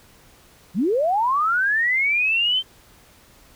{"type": "linear sweep", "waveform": "sine", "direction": "up", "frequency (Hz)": [150.2, 3136], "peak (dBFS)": -17, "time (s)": [0.74, 2.63], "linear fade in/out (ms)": 50, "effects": ["pink hiss -52 dBFS RMS until 3.55 s"]}